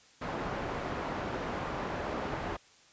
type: low-pass noise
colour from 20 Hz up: white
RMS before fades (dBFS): -36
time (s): 0.21-2.57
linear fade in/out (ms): 10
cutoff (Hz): 1000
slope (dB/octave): 12
effects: white hiss -60 dBFS RMS until 2.92 s + resampled to 16000 Hz